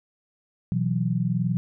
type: chord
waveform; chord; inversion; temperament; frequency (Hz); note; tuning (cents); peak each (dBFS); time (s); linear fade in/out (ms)
sine; B suspended fourth; none; equal; 123.47 / 164.81 / 185; B2 / E3 / F#3; 0 / 0 / 0; -26; 0.72-1.57; 0
effects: none